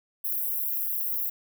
white high-pass noise, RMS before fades -29 dBFS, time 0.24-1.3 s, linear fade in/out 10 ms, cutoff 12000 Hz, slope 48 dB/octave, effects none

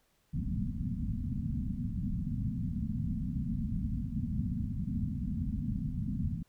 white low-pass noise, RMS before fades -34 dBFS, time 0.33-6.43 s, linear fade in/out 10 ms, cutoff 250 Hz, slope 96 dB/octave, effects pink hiss -72 dBFS RMS until 6.48 s

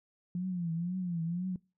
sine tone with vibrato, 174.61 Hz, F3, in tune, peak -31 dBFS, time 0.35-1.56 s, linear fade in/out 2 ms, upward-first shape triangle, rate 2 Hz, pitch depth 130 cents each way, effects noise-tail reverb RT60 0.3 s tail -24 dB re dry

